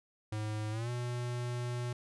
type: tone with pitch glide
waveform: square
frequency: 107.3 to 121.84 Hz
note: A2 to B2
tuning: -43 to -23 cents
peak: -35 dBFS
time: 0.32-1.93 s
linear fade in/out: 5 ms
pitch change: +220 cents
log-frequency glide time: 0.71-0.9 s
effects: resampled to 24000 Hz